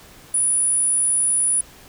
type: tone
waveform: sine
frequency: 9830 Hz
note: D#9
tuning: 22 cents flat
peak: -16 dBFS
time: 0.34-1.61 s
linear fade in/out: 5 ms
effects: pink hiss -46 dBFS RMS until 1.88 s